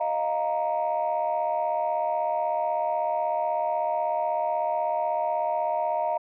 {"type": "chord", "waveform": "sine", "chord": "Eb suspended second", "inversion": "none", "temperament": "equal", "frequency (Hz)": [622.3, 698.5, 932.3], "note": ["Eb5", "F5", "Bb5"], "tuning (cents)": [0, 0, 0], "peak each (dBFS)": -27, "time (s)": [0, 6.18], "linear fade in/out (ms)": 10, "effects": ["tanh soft clip ceiling -17 dBFS"]}